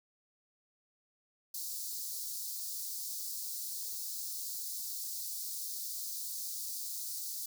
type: high-pass noise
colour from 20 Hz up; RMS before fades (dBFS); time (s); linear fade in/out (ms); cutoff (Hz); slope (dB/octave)
white; -40; 1.54-7.46; 5; 4200; 48
effects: none